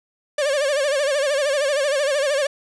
45% pulse tone with vibrato, 567 Hz, C#5, 39 cents sharp, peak -18 dBFS, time 0.38-2.47 s, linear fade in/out 5 ms, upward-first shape sine, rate 13 Hz, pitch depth 110 cents each way, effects resampled to 22050 Hz + 8-bit

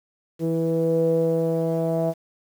sawtooth tone with low-pass filter sweep, 164 Hz, E3, 9 cents flat, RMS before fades -22 dBFS, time 0.39-2.14 s, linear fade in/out 50 ms, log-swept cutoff 420 to 640 Hz, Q 7.1, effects 8-bit

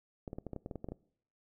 clicks, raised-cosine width 2 ms, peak -27 dBFS, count 12, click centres 0.278 / 0.331 / 0.385 / 0.467 / 0.533 / 0.563 / 0.661 / 0.712 / 0.757 / 0.844 / 0.887 / 0.92 s, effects noise-tail reverb RT60 0.6 s tail -22 dB re dry

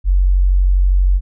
sine tone, 46.25 Hz, F#1, in tune, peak -9 dBFS, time 0.04-1.21 s, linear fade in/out 50 ms, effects none

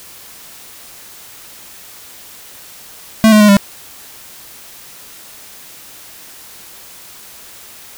square tone with pitch steps, 220.5 / 212.9 / 209 / 199.9 Hz, A3 / G#3 / G#3 / G3, +4 / +43 / +11 / +34 cents, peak -5 dBFS, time 3.24-3.568 s, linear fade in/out 0 ms, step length 82 ms, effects white hiss -37 dBFS RMS until 7.97 s

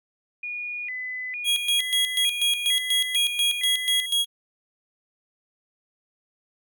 sine tone with vibrato, 2217 Hz, C#7, in tune, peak -29 dBFS, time 0.43-4.06 s, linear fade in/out 5 ms, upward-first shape square, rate 1.1 Hz, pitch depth 170 cents each way
45% pulse tone with tremolo, 3300 Hz, G#7, 12 cents flat, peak -19 dBFS, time 1.44-4.26 s, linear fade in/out 50 ms, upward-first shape square, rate 4.1 Hz, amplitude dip 70%
effects none

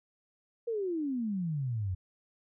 sine exponential sweep, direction down, 480.3 to 88.2 Hz, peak -30 dBFS, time 0.67-1.95 s, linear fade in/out 10 ms, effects none

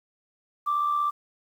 sine tone with amplitude modulation, 1174.7 Hz, D6, in tune, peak -19 dBFS, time 0.66-1.11 s, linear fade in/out 20 ms, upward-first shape sine, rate 76.4 Hz, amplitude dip 50%, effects tanh soft clip ceiling -17 dBFS + 9-bit

